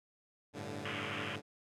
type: chord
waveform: 10% pulse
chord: G suspended second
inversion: none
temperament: equal with one note detuned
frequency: 98 / 110 / 144.73 Hz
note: G2 / A2 / D3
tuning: 0 / 0 / -25 cents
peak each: -37 dBFS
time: 0.53-1.42 s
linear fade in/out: 50 ms
type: band-pass noise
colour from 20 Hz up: white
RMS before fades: -42 dBFS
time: 0.85-1.36 s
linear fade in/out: 5 ms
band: 990 to 3200 Hz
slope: 96 dB/octave
effects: low-pass 9000 Hz 12 dB/octave